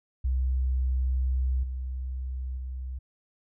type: tone with level steps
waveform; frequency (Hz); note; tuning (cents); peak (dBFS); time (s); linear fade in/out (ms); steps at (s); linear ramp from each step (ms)
sine; 64.2; C2; -32; -23 / -30 / -32; 0.24-2.99; 10; 1.63 / 2.57; 5
effects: none